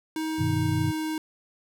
square tone with pitch glide, 315.8 to 313.4 Hz, D#4 to D#4, +26 to +13 cents, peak -28 dBFS, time 0.16-1.18 s, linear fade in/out 2 ms, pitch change -13 cents, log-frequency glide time 0.36-0.56 s
sine chord, G augmented, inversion none, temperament equal, 98 / 123.47 / 155.56 Hz, G2 / B2 / D#3, 0 / 0 / 0 cents, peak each -28 dBFS, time 0.38-0.92 s, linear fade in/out 20 ms
effects none

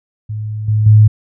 sine tone with level steps, 107.2 Hz, A2, 45 cents flat, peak -19 / -10 / -3 dBFS, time 0.29-1.08 s, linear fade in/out 10 ms, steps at 0.68 / 0.86 s, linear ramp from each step 5 ms, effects none

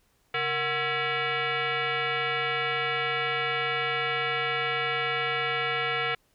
sine tone with frequency modulation, 466.2 Hz, A#4, in tune, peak -25 dBFS, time 0.34-6.15 s, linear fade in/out 5 ms, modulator 603 Hz, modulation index 4.2, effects pink hiss -68 dBFS RMS until 6.34 s

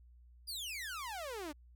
sawtooth exponential sweep, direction down, 4978 to 279.9 Hz, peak -37 dBFS, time 0.47-1.53 s, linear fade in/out 20 ms, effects added 60 Hz sine -57 dBFS peak until 1.75 s

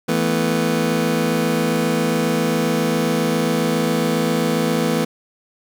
25% pulse chord, E suspended fourth, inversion none, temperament just, 164.81 / 219.8 / 247.2 Hz, E3 / A3 / B3, 0 / -2 / +2 cents, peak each -18 dBFS, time 0.08-5.05 s, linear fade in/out 10 ms, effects none

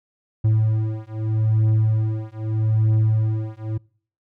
triangle beating tone pair, 109 / 109.8 Hz, A2 / A2, -16 / -3 cents, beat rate 0.8 Hz, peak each -18 dBFS, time 0.44-3.78 s, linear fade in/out 10 ms, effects noise-tail reverb RT60 0.5 s tail -26 dB re dry

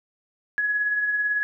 sine tone with tremolo, 1682 Hz, G#6, 22 cents sharp, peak -19 dBFS, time 0.58-1.43 s, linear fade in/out 0 ms, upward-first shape triangle, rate 18 Hz, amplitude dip 45%, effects none

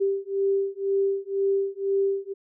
sine beating tone pair, 392 / 394 Hz, G4 / G4, 0 / +9 cents, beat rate 2 Hz, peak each -25 / -25 dBFS, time 0-2.34 s, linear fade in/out 20 ms, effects none

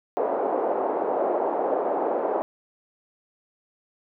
white band-pass noise, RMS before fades -25 dBFS, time 0.17-2.42 s, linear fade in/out 0 ms, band 350 to 750 Hz, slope 24 dB/octave, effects none

